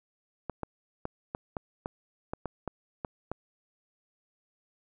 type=clicks; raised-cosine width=1 ms; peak=-19 dBFS; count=11; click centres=0.497 / 0.633 / 1.054 / 1.349 / 1.568 / 1.859 / 2.335 / 2.457 / 2.677 / 3.048 / 3.316 s; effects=none

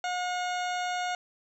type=harmonic tone with a mistuned harmonic; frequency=721 Hz; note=F#5; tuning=45 cents flat; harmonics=1 / 2 / 3 / 4 / 5 / 6 / 8 / 9 / 10; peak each=-30 / -36 / -40 / -42 / -44 / -46 / -48 / -49 / -50 dBFS; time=0.04-1.15 s; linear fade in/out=2 ms; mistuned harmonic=10; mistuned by=+55 cents; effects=11-bit

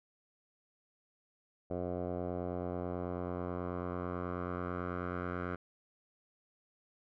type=tone with low-pass filter sweep; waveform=10% pulse; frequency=89.2 Hz; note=F2; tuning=37 cents sharp; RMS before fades=-38 dBFS; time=1.7-5.56 s; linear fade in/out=10 ms; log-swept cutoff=660 to 1500 Hz; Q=2.6; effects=none

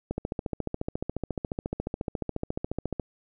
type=click train; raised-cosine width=2 ms; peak=-16 dBFS; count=42; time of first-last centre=0.11-2.997 s; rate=14.2 Hz; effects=none

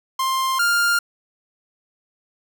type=tone pair in turn; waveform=45% pulse; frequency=1053 / 1402.9 Hz; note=C6 / F6; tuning=+11 / +7 cents; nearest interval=perfect fourth; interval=496 cents; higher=second; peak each=-19 / -16 dBFS; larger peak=second; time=0.19-0.59 / 0.59-0.99 s; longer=neither; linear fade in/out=5 ms; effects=none

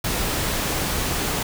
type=noise; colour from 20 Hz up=pink; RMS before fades=-24 dBFS; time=0.04-1.43 s; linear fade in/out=5 ms; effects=none

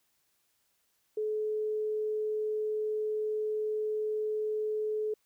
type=tone; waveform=sine; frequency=428.8 Hz; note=A4; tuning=45 cents flat; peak=-29 dBFS; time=1.17-5.14 s; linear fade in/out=5 ms; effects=white hiss -74 dBFS RMS until 5.25 s

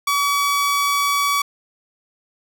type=tone; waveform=sawtooth; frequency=1139 Hz; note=C#6; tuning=47 cents sharp; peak=-13 dBFS; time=0.07-1.42 s; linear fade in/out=5 ms; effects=none

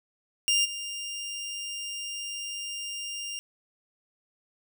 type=tone with level steps; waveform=20% pulse; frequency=2799 Hz; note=F7; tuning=3 cents sharp; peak=-17 / -29 dBFS; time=0.48-3.39 s; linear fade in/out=0 ms; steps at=0.64 s; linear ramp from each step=20 ms; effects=none

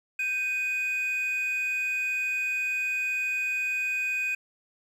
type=tone pair together; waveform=triangle; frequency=1568 / 2489 Hz; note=G6 / D#7; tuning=0 / 0 cents; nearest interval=minor sixth; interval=800 cents; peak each=-35 / -24 dBFS; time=0.19-4.35 s; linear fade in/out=5 ms; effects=tanh soft clip ceiling -19 dBFS + 10-bit

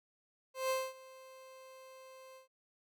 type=tone with ADSR envelope; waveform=30% pulse; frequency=523.3 Hz; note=C5; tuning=in tune; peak=-28 dBFS; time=0.54-2.48 s; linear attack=160 ms; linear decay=230 ms; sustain=-22 dB; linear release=120 ms; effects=none

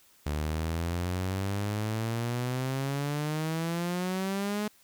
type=exponential sweep; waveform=sawtooth; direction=up; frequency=73.42 to 212.3 Hz; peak=-25 dBFS; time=0.26-4.68 s; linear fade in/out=5 ms; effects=white hiss -61 dBFS RMS until 4.83 s

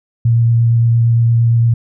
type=tone with vibrato; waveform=sine; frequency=116.54 Hz; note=A#2; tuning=in tune; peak=-8 dBFS; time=0.25-1.74 s; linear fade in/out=5 ms; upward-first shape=sine; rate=8.7 Hz; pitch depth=11 cents each way; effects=none

